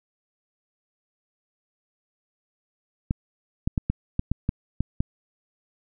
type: clicks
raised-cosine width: 5 ms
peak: -10 dBFS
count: 9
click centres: 3.109 / 3.675 / 3.778 / 3.9 / 4.194 / 4.316 / 4.491 / 4.806 / 5.005 s
effects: none